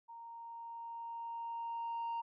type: tone with level ramp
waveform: sine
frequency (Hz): 928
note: A#5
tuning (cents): -8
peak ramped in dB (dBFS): -48 to -33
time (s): 0.08-2.22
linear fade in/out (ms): 20
effects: tanh soft clip ceiling -35 dBFS